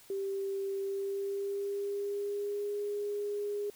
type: tone with pitch glide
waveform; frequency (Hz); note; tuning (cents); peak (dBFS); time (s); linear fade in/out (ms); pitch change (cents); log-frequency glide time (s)
sine; 391.9 to 411.1; G4 to G#4; 0 to -18; -32; 0.1-3.7; 2; +82; 0.79-2.75
effects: white hiss -58 dBFS RMS until 3.75 s